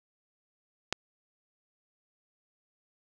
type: click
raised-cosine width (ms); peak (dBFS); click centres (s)
0.2; -10; 0.926
effects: none